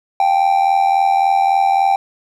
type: tone with amplitude modulation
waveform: triangle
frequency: 784 Hz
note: G5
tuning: in tune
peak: -6 dBFS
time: 0.2-1.96 s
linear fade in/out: 2 ms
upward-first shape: sine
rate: 83.6 Hz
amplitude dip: 70%
effects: none